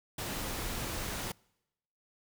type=noise; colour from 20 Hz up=pink; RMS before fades=-37 dBFS; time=0.18-1.32 s; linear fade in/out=5 ms; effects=noise-tail reverb RT60 0.9 s tail -26 dB re dry